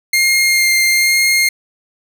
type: tone with vibrato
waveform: sawtooth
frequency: 2119 Hz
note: C7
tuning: 21 cents sharp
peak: -7 dBFS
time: 0.13-1.49 s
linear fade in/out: 5 ms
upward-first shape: sine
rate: 1.1 Hz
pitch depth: 12 cents each way
effects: none